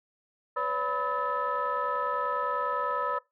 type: tone cluster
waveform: sine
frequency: 499.8 / 570 / 994 / 1287 / 1754 Hz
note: B4 / C#5 / B5 / E6 / A6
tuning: +21 / +48 / +11 / -42 / -6 cents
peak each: -35 / -34 / -32 / -30 / -39 dBFS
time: 0.56-3.19 s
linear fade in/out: 10 ms
effects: noise-tail reverb RT60 0.2 s tail -21 dB re dry + tanh soft clip ceiling -18 dBFS